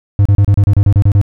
triangle tone bursts, 100.7 Hz, G2, 47 cents sharp, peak -3 dBFS, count 11, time 0.19-1.214 s, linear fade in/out 0 ms, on 64 ms, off 32 ms, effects none

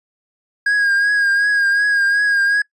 triangle tone with vibrato, 1634 Hz, G#6, 29 cents flat, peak -11 dBFS, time 0.66-2.62 s, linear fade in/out 5 ms, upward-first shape triangle, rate 2.7 Hz, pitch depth 42 cents each way, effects noise-tail reverb RT60 0.1 s tail -23 dB re dry + resampled to 24000 Hz

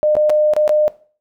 sine tone with dropouts, 606 Hz, D#5, 46 cents flat, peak -11 dBFS, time 0.03-0.88 s, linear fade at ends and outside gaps 0 ms, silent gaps 0.153-0.167 / 0.296-0.301 / 0.536-0.565 / 0.678-0.693 s, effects noise-tail reverb RT60 0.4 s tail -17 dB re dry

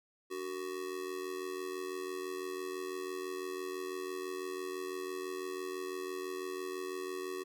square tone with amplitude modulation, 373.6 Hz, F#4, 17 cents sharp, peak -35 dBFS, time 0.3-7.44 s, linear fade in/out 20 ms, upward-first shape sine, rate 86 Hz, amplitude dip 75%, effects none

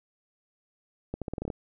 accelerating click train, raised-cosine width 2 ms, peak -19 dBFS, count 9, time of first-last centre 1.14-1.502 s, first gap 77 ms, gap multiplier 0.84, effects none

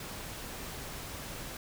pink noise, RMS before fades -42 dBFS, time 0-1.57 s, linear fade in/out 2 ms, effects none

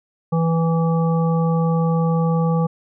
harmonic tone, 164.81 Hz, E3, in tune, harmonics 1 / 3 / 5 / 7, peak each -16 / -24 / -28 / -30 dBFS, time 0.32-2.67 s, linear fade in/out 10 ms, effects none

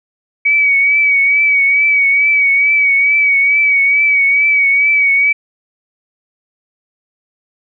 sine tone with vibrato, 2267 Hz, C#7, 38 cents sharp, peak -8 dBFS, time 0.45-5.33 s, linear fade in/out 10 ms, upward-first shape triangle, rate 2.3 Hz, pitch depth 47 cents each way, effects none

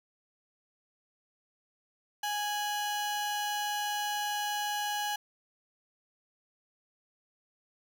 30% pulse tone pair together, 829 / 2954 Hz, G#5 / F#7, -3 / -3 cents, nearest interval octave + minor seventh, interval 2200 cents, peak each -29 / -35 dBFS, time 2.23-5.16 s, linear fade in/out 5 ms, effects none

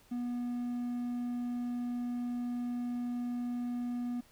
triangle tone with hard clipping, 243 Hz, B3, 28 cents flat, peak -34 dBFS, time 0.11-4.21 s, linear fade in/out 10 ms, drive 6 dB, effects pink hiss -63 dBFS RMS until 4.31 s

